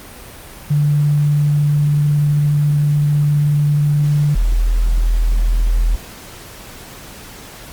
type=tone pair in turn; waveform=sine; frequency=146.83 / 41.2 Hz; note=D3 / E1; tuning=0 / 0 cents; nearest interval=octave + minor seventh; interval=2200 cents; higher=first; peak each=-11 dBFS; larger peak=neither; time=0.7-4.35 / 4.35-5.96 s; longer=first; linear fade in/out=10 ms; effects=pink hiss -36 dBFS RMS until 7.72 s + Opus 32 kbps